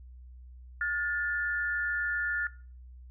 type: tone pair together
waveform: sine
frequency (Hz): 1429 / 1756.3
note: F6 / A6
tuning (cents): +39 / -4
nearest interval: major third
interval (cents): 357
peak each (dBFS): -29 / -31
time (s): 0.81-2.47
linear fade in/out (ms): 2
effects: noise-tail reverb RT60 0.4 s tail -20 dB re dry + added 62 Hz sine -46 dBFS peak until 3.1 s